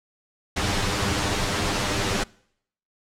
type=noise with comb filter; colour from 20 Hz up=pink; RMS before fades=-24 dBFS; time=0.56-2.24 s; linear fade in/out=10 ms; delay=10 ms; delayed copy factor=+0.75; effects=noise-tail reverb RT60 0.7 s tail -25 dB re dry + low-pass 7000 Hz 12 dB/octave